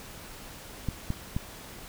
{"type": "clicks", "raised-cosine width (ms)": 5, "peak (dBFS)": -16, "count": 3, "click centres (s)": [0.887, 1.104, 1.365], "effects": ["pink hiss -45 dBFS RMS until 1.88 s"]}